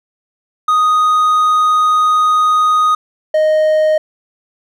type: tone pair in turn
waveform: triangle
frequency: 1244.5 / 620.7 Hz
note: D#6 / D#5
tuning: 0 / -4 cents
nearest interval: octave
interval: 1204 cents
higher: first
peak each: -7 dBFS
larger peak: neither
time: 0.68-2.95 / 3.34-3.98 s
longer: first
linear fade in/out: 5 ms
effects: none